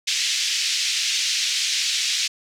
white band-pass noise, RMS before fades -23 dBFS, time 0.07-2.28 s, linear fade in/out 10 ms, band 2300 to 6100 Hz, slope 24 dB/octave, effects none

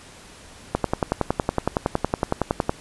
click train, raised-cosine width 1 ms, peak -5 dBFS, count 22, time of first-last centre 0.75-2.694 s, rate 10.8 Hz, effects pink hiss -45 dBFS RMS until 2.8 s + resampled to 24000 Hz

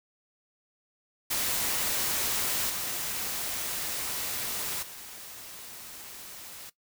white noise with level steps, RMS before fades -29 / -33 / -44 dBFS, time 1.3-6.7 s, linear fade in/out 10 ms, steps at 2.69 / 4.82 s, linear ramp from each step 10 ms, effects noise-tail reverb RT60 0.1 s tail -17 dB re dry

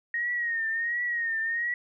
sine tone with vibrato, 1864.7 Hz, A#6, in tune, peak -26 dBFS, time 0.14-1.74 s, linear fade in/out 2 ms, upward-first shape triangle, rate 1.4 Hz, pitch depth 80 cents each way, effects none

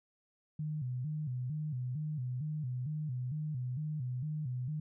sine tone with vibrato, 138.59 Hz, C#3, in tune, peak -34 dBFS, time 0.59-4.8 s, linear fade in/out 5 ms, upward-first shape square, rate 2.2 Hz, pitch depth 170 cents each way, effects none

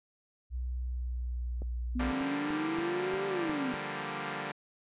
sine tone with pitch glide, 62.1 to 60.02 Hz, B1 to B1, +10 to -49 cents, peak -32 dBFS, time 0.5-2.13 s, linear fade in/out 50 ms, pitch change -59 cents, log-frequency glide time 0.8-1.72 s
clicks, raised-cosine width 2 ms, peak -30 dBFS, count 8, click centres 1.62 / 2.115 / 2.211 / 2.505 / 2.787 / 3.139 / 3.496 / 3.74 s
sine exponential two-way sweep, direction up then down, 245.4 to 397.8 to 245.4 Hz, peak -31 dBFS, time 1.95-3.73 s, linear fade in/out 10 ms, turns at 3.27 s
5% pulse chord, G minor seventh, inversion second, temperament equal, 146.83 / 174.61 / 196 / 233.1 Hz, D3 / F3 / G3 / Bb3, 0 / 0 / 0 / 0 cents, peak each -28 / -32 / -28 / -30 dBFS, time 1.99-4.52 s, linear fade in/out 10 ms
effects resampled to 8000 Hz

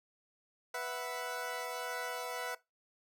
20% pulse chord, B suspended fourth, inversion none, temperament equal, 493.9 / 659.3 / 740 Hz, B4 / E5 / F#5, 0 / 0 / 0 cents, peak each -36 / -37 / -38 dBFS, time 0.74-2.55 s, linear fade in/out 5 ms, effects noise-tail reverb RT60 0.2 s tail -19 dB re dry

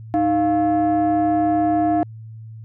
sine tone pair together, 310.5 / 698.5 Hz, D#4 / F5, -3 / 0 cents, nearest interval octave + major second, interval 1403 cents, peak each -16 / -16 dBFS, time 0.14-2.03 s, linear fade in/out 0 ms, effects tanh soft clip ceiling -12 dBFS + added 111 Hz sine -34 dBFS peak until 2.64 s

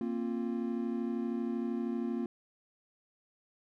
triangle chord, Bb suspended second, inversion none, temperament equal with one note detuned, 233.1 / 265.9 / 349.2 Hz, Bb3 / C4 / F4, 0 / +28 / 0 cents, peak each -32 / -36 / -36 dBFS, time 0.01-2.26 s, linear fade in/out 2 ms, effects none

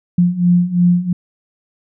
sine beating tone pair, 174.61 / 177.51 Hz, F3 / F3, 0 / +28 cents, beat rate 2.9 Hz, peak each -15 / -12 dBFS, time 0.18-1.13 s, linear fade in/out 5 ms, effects none

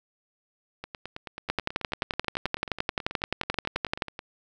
two click trains, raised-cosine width 0.3 ms, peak -20 / -9 dBFS, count 32 / 30, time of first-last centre 0.84-4.191 / 1.5-4.022 s, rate 9.25 / 11.5 Hz, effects none

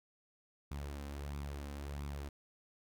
sawtooth tone with flanger, 71.3 Hz, C#2, 49 cents sharp, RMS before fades -43 dBFS, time 0.71-2.29 s, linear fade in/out 5 ms, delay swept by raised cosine 0.82 to 3.92 ms, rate 1.5 Hz, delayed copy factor +0.5, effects none

